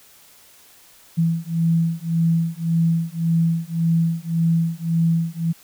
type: beating tone pair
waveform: sine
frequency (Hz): 164.81 / 166.61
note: E3 / E3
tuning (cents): 0 / +19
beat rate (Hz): 1.8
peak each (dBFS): -20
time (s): 1.17-5.53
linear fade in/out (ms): 20
effects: white hiss -50 dBFS RMS until 5.63 s